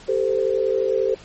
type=tone cluster; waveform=sine; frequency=392.2 / 443.3 / 518 Hz; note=G4 / A4 / C5; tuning=+1 / +13 / -17 cents; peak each=-22 dBFS; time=0.08-1.15 s; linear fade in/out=10 ms; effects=pink hiss -45 dBFS RMS until 1.24 s + MP3 32 kbps